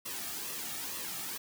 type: noise with flanger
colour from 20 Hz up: white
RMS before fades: -39 dBFS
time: 0.05-1.38 s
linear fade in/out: 10 ms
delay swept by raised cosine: 1.3 to 2.02 ms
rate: 2.2 Hz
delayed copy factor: -0.65
effects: none